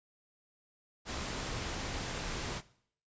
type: noise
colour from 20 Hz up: pink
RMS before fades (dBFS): -38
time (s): 1.05-2.62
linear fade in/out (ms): 50
effects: noise-tail reverb RT60 0.6 s tail -18 dB re dry + resampled to 16000 Hz